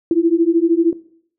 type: beating tone pair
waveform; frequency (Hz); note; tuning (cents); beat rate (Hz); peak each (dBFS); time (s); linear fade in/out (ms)
sine; 327.6 / 340.6; E4 / F4; -11 / -43; 13; -15; 0.11-0.93; 2
effects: noise-tail reverb RT60 0.6 s tail -17 dB re dry